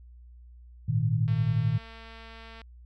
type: chord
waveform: sine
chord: Ab suspended second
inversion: none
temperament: equal with one note detuned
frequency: 105.15 / 116.54 / 155.56 Hz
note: Ab2 / Bb2 / Eb3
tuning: +22 / 0 / 0 cents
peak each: -30 / -25 / -28 dBFS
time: 0.88-1.78 s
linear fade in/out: 10 ms
type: click train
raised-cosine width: 0.3 ms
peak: -32 dBFS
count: 303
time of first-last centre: 1.28-2.616 s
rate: 226 Hz
effects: added 60 Hz sine -47 dBFS peak until 2.85 s